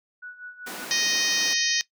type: tone with tremolo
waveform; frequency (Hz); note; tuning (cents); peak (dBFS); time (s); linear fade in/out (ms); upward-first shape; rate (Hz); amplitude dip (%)
sine; 1474; F#6; -7; -35; 0.22-0.85; 10; sine; 5.2; 75
type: high-pass noise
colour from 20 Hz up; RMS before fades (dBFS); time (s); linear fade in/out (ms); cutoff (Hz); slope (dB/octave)
pink; -37; 0.66-1.54; 10; 210; 24
type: harmonic tone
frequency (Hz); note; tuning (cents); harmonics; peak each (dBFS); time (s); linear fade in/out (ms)
622.3; D#5; 0; 3 / 4 / 5 / 6 / 7 / 8 / 9 / 10; -29 / -32 / -31 / -31 / -30 / -29 / -29 / -30; 0.91-1.81; 0
effects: noise-tail reverb RT60 0.1 s tail -18 dB re dry